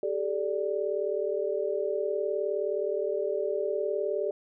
sine chord, G suspended second, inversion none, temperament equal with one note detuned, 392 / 431.4 / 587.3 Hz, G4 / A4 / D5, 0 / -34 / 0 cents, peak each -31 dBFS, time 0.03-4.31 s, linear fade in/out 2 ms, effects none

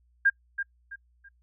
sine tone with echo, 1608 Hz, G6, 44 cents sharp, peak -17 dBFS, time 0.25-0.3 s, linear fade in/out 10 ms, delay 330 ms, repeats 3, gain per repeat -10 dB, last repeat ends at 1.29 s, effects noise-tail reverb RT60 0.1 s tail -26 dB re dry + added 60 Hz sine -62 dBFS peak until 1.42 s

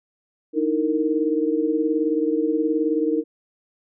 sine tone cluster, 304.1 / 322.9 / 461.2 Hz, D#4 / E4 / A#4, -40 / -36 / -19 cents, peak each -23 dBFS, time 0.53-3.24 s, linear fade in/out 50 ms, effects none

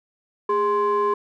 triangle ring-modulated tone, 318.4 Hz, D#4, 40 cents sharp, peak -13 dBFS, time 0.49-1.14 s, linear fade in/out 5 ms, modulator 728 Hz, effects none

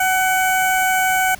15% pulse tone with notch filter, 751 Hz, F#5, 26 cents sharp, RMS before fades -17 dBFS, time 0-1.35 s, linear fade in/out 5 ms, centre 3800 Hz, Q 0.75, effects pink hiss -41 dBFS RMS until 1.39 s

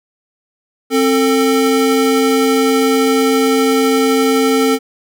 square tone pair together, 265.3 / 446.1 Hz, C4 / A4, +24 / +24 cents, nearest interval major sixth, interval 900 cents, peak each -14 dBFS, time 0.9-4.79 s, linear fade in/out 50 ms, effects none

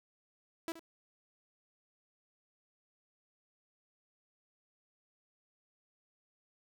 sawtooth tone with echo, 329.6 Hz, E4, in tune, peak -32 dBFS, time 0.68-0.72 s, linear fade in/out 0 ms, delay 74 ms, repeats 1, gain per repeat -13 dB, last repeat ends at 0.794 s, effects none

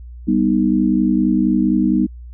sine chord, G augmented, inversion none, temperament equal, 196 / 246.9 / 311.1 Hz, G3 / B3 / D#4, 0 / 0 / 0 cents, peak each -17 dBFS, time 0.27-2.07 s, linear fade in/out 20 ms, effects added 60 Hz sine -32 dBFS peak until 2.33 s

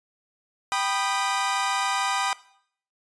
sawtooth chord, G augmented, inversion none, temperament equal with one note detuned, 784 / 987.8 / 1228.1 Hz, G5 / B5 / D#6, 0 / 0 / -23 cents, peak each -24 dBFS, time 0.72-2.33 s, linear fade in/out 0 ms, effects noise-tail reverb RT60 0.6 s tail -18 dB re dry + resampled to 22050 Hz

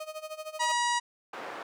35% pulse tone with tremolo, 622.3 Hz, D#5, in tune, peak -33 dBFS, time 0-0.72 s, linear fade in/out 5 ms, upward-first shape sine, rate 13 Hz, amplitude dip 85%
harmonic tone, 960 Hz, B5, 49 cents flat, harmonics 1 / 2 / 3 / 4 / 5 / 6 / 7 / 8 / 9 / 10, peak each -27 / -32 / -38 / -38 / -40 / -40 / -41 / -42 / -47 / -46 dBFS, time 0.59-1 s, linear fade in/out 20 ms
white band-pass noise, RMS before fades -40 dBFS, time 1.33-1.63 s, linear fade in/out 5 ms, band 390 to 1200 Hz, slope 12 dB/octave
effects none

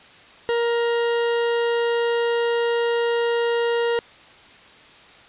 40% pulse tone, 469.7 Hz, A#4, 13 cents sharp, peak -18 dBFS, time 0.49-3.99 s, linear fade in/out 0 ms, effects white hiss -47 dBFS RMS until 5.28 s + resampled to 8000 Hz

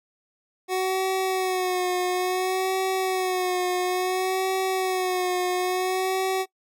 25% pulse tone with vibrato, 370.3 Hz, F#4, 1 cent sharp, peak -19 dBFS, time 0.68-6.46 s, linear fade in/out 50 ms, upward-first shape sine, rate 0.58 Hz, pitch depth 40 cents each way, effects noise-tail reverb RT60 0.1 s tail -21 dB re dry

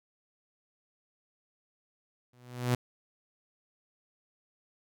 sawtooth tone with exponential growth, 123.47 Hz, B2, in tune, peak -19 dBFS, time 2.33-2.75 s, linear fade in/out 5 ms, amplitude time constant 90 ms, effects none

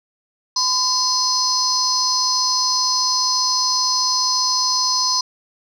sine tone cluster, 1015 / 4235 / 4923 / 5170 / 6010 Hz, B5 / C8 / D#8 / E8 / F#8, +47 / +20 / -19 / -34 / +26 cents, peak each -22 dBFS, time 0.56-5.21 s, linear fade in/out 5 ms, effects tanh soft clip ceiling -7 dBFS

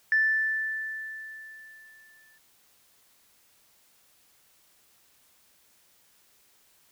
sine tone with exponential decay, 1760 Hz, A6, in tune, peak -18 dBFS, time 0.12-2.38 s, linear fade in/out 1 ms, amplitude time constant 490 ms, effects tanh soft clip ceiling -14 dBFS + white hiss -63 dBFS RMS until 6.91 s

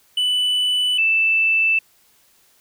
triangle / sine tone pair in turn, 2983 / 2647 Hz, F#7 / E7, +13 / +7 cents, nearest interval major second, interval 206 cents, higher first, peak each -15 / -14 dBFS, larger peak second, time 0.17-0.98 / 0.98-1.79 s, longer neither, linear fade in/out 5 ms, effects white hiss -57 dBFS RMS until 2.6 s

